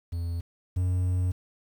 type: tone pair in turn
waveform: triangle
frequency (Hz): 85.2 / 90.64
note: F2 / F#2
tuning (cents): -42 / -35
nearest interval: minor second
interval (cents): 107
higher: second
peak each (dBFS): -26 / -21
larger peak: second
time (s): 0.12-0.41 / 0.76-1.32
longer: second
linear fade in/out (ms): 10
effects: 9-bit